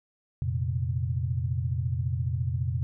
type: chord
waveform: sine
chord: F suspended fourth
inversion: none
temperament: just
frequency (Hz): 87.31 / 116.41 / 130.96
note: F2 / Bb2 / C3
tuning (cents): 0 / -2 / +2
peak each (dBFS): -30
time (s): 0.42-2.83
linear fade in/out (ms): 0
effects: none